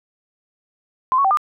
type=tone with pitch steps; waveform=sine; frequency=1034 / 1111 / 772 / 1207 Hz; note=C6 / C#6 / G5 / D6; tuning=-21 / +4 / -27 / +47 cents; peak=-13 dBFS; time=1.12-1.372 s; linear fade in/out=0 ms; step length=63 ms; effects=none

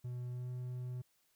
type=tone with pitch glide; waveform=triangle; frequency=123.47 to 125.05 Hz; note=B2 to B2; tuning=0 to +22 cents; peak=-37 dBFS; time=0.04-1.02 s; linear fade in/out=10 ms; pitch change=+22 cents; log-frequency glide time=0.3-0.49 s; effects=white hiss -75 dBFS RMS until 1.35 s

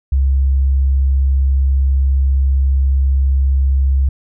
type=tone; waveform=sine; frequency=67.4 Hz; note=C#2; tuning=48 cents flat; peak=-10 dBFS; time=0.12-4.09 s; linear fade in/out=5 ms; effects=none

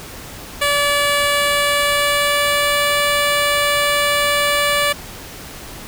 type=tone with pitch glide; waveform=10% pulse; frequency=576 to 580 Hz; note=D5 to D5; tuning=-34 to -22 cents; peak=-6 dBFS; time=0.61-4.93 s; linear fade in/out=10 ms; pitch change=+12 cents; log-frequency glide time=1.3-2.96 s; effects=pink hiss -34 dBFS RMS until 5.87 s

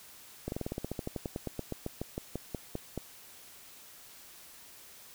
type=slowing click train; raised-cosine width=2 ms; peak=-21 dBFS; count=24; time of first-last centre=0.48-2.977 s; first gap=41 ms; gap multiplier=1.08; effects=white hiss -53 dBFS RMS until 5.14 s

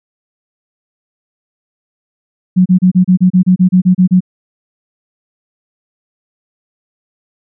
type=tone bursts; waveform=sine; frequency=183.2 Hz; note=F#3; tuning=17 cents flat; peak=-4 dBFS; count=13; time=2.56-4.206 s; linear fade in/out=20 ms; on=98 ms; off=31 ms; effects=none

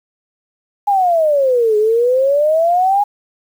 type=exponential two-way sweep; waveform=sine; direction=down then up; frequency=830.6 to 417.8 to 830.6 Hz; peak=-10 dBFS; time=0.87-3.04 s; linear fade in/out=10 ms; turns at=1.77 s; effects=7-bit

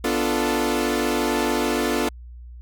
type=chord; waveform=sawtooth; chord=B half-diminished seventh; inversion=none; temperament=equal; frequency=246.9 / 293.7 / 349.2 / 440 Hz; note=B3 / D4 / F4 / A4; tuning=0 / 0 / 0 / 0 cents; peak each=-22 dBFS; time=0.04-2.09 s; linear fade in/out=5 ms; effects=added 60 Hz sine -37 dBFS peak until 2.61 s

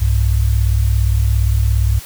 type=tone pair together; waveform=sine; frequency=63.63 / 101 Hz; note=C2 / G#2; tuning=-48 / -48 cents; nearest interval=minor sixth; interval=800 cents; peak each=-13 / -15 dBFS; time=0-2 s; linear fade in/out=20 ms; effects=white hiss -35 dBFS RMS until 2.05 s

